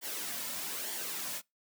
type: noise with flanger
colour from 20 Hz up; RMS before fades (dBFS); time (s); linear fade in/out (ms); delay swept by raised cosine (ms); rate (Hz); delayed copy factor
white; -38; 0.01-1.42; 50; 0.77 to 2.57; 1.1; -0.5
effects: noise-tail reverb RT60 0.2 s tail -25 dB re dry + high-pass 150 Hz 12 dB/octave